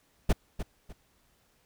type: noise with echo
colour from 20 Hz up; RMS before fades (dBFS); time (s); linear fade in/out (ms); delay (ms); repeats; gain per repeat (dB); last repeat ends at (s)
brown; -20; 0.29-0.33; 10; 300; 2; -11; 0.93
effects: pink hiss -68 dBFS RMS until 1.65 s